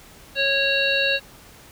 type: harmonic tone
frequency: 550 Hz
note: C#5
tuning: 14 cents flat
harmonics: 1 / 3 / 5 / 7 / 8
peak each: -25 / -24 / -22 / -25 / -30 dBFS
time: 0.35-1.2 s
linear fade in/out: 50 ms
effects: pink hiss -47 dBFS RMS until 1.71 s